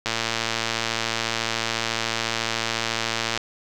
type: click train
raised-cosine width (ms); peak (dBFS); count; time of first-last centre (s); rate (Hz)
0.2; -6; 379; 0.06-3.376; 114
effects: none